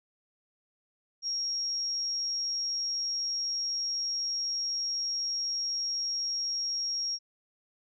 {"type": "tone", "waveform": "sine", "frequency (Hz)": 5588, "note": "F8", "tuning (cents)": 0, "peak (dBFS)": -29, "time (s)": [1.22, 7.19], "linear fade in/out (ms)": 50, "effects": []}